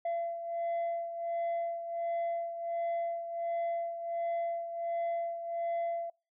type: beating tone pair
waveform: sine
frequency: 679 / 680.4 Hz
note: F5 / F5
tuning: -49 / -45 cents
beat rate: 1.4 Hz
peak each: -31 / -37 dBFS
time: 0.05-6.1 s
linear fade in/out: 5 ms
effects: noise-tail reverb RT60 0.3 s tail -25 dB re dry + tanh soft clip ceiling -29 dBFS